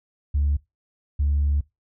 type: tone pair in turn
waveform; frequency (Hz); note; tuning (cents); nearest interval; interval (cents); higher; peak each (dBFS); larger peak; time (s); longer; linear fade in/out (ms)
sine; 72 / 72; D2 / D2; -34 / -34; unison; 0; neither; -17; neither; 0.34-0.57 / 1.19-1.61; second; 10
effects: noise-tail reverb RT60 0.2 s tail -22 dB re dry + tanh soft clip ceiling -15 dBFS